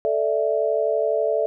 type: chord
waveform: sine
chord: A suspended fourth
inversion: none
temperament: equal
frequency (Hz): 440 / 587.3 / 659.3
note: A4 / D5 / E5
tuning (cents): 0 / 0 / 0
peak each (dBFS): -23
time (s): 0.05-1.46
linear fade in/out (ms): 0
effects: none